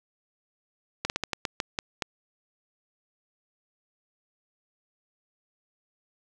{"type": "slowing click train", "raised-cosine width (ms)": 0.2, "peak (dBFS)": -10, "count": 9, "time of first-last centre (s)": [1.05, 2.022], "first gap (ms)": 49, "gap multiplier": 1.25, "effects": []}